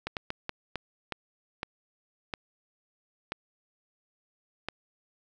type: slowing click train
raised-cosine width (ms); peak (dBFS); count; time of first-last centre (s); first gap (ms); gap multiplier
0.3; -16; 10; 0.07-4.686; 98; 1.39
effects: none